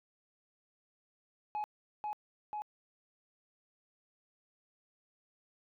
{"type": "tone with echo", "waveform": "sine", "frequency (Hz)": 843, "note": "G#5", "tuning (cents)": 26, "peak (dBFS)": -31, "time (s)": [1.55, 1.64], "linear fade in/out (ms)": 0, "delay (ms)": 490, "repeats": 2, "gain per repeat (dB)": -2, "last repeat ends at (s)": 2.62, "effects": ["tanh soft clip ceiling -33 dBFS"]}